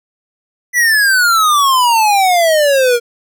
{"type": "exponential sweep", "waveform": "square", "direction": "down", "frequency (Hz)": [1995, 466.2], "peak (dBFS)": -9, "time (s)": [0.73, 3], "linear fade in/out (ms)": 50, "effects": []}